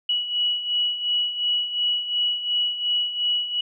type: beating tone pair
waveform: sine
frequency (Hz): 2928 / 2930.8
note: F#7 / F#7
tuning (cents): -19 / -17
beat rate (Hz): 2.8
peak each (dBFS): -28 / -22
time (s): 0.09-3.61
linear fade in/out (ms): 5
effects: none